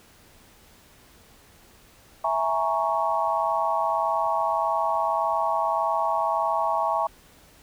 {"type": "chord", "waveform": "sine", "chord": "A# half-diminished seventh", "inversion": "second", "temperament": "equal", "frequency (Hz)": [659.3, 830.6, 932.3, 1108.7], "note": ["E5", "G#5", "A#5", "C#6"], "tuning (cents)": [0, 0, 0, 0], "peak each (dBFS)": -27, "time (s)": [2.24, 7.07], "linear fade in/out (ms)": 5, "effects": ["pink hiss -54 dBFS RMS until 7.62 s"]}